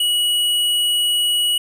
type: tone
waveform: square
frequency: 2920 Hz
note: F#7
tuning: 24 cents flat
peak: -16 dBFS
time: 0-1.58 s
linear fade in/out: 5 ms
effects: none